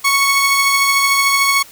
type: tone pair together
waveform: sawtooth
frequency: 1110.2 / 2207 Hz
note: C#6 / C#7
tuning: +2 / -8 cents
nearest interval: octave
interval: 1190 cents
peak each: -11 dBFS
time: 0.04-1.63 s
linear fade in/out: 10 ms
effects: white hiss -41 dBFS RMS until 1.71 s